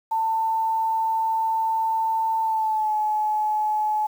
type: tone with pitch glide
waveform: sine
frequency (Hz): 893 to 853.7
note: A5 to G#5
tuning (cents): +25 to +47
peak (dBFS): -20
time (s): 0.11-4.07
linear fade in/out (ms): 10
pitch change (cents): -78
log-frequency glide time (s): 2.41-2.94
effects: 8-bit